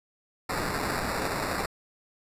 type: noise with sample-and-hold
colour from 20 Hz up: violet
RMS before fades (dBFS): -30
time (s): 0.49-1.66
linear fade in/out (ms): 5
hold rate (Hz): 3150
effects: resampled to 32000 Hz